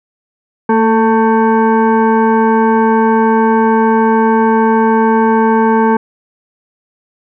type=tone with frequency modulation; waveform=sine; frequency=225.3 Hz; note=A3; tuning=41 cents sharp; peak=-7 dBFS; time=0.69-5.97 s; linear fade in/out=5 ms; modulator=668 Hz; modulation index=1.3; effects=none